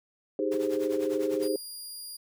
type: chord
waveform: sine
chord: Ab major seventh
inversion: second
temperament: equal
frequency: 311.1 / 392 / 415.3 / 523.3 Hz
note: Eb4 / G4 / Ab4 / C5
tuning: 0 / 0 / 0 / 0 cents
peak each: -31 dBFS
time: 0.39-1.56 s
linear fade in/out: 2 ms
type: noise with tremolo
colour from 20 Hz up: pink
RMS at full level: -42 dBFS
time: 0.51-1.49 s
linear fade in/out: 10 ms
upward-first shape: triangle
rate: 10 Hz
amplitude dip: 90%
type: tone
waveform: 20% pulse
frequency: 4828 Hz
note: D8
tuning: 47 cents sharp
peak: -33 dBFS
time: 1.42-2.17 s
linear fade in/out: 10 ms
effects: high-pass 150 Hz 12 dB/octave